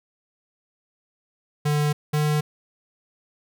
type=tone pair in turn; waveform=square; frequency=148.4 / 150.3 Hz; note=D3 / D3; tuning=+18 / +40 cents; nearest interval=unison; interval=22 cents; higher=second; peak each=-20 dBFS; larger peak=neither; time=1.65-1.93 / 2.13-2.41 s; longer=neither; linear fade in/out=10 ms; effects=none